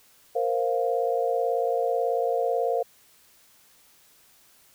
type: chord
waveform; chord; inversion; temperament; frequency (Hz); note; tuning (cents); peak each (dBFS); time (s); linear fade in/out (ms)
sine; Bb suspended second; none; just; 466.2 / 524.4 / 699.2; Bb4 / C5 / F5; 0 / +4 / +2; -26 / -27 / -27; 0.35-2.83; 10
effects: white hiss -58 dBFS RMS until 4.74 s